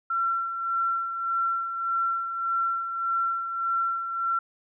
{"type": "tone with tremolo", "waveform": "sine", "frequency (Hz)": 1357, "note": "E6", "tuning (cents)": 50, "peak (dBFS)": -22, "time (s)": [0.1, 4.39], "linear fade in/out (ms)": 5, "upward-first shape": "sine", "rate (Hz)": 1.7, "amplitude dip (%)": 55, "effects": []}